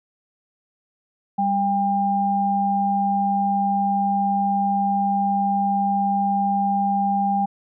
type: tone pair together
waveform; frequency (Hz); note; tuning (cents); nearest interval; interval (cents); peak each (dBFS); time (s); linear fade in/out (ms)
sine; 197.7 / 799.5; G3 / G5; +15 / +34; 2 octaves; 2419; -23 / -19; 1.38-7.46; 10
effects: none